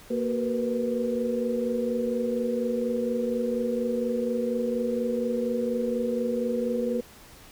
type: tone cluster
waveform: sine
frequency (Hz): 233.9 / 379.7 / 469.3 / 493.5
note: A#3 / F#4 / A#4 / B4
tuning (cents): +6 / +45 / +12 / -1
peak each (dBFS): -28 / -35 / -33 / -28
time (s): 0.1-7.01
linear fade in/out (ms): 10
effects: pink hiss -50 dBFS RMS until 7.51 s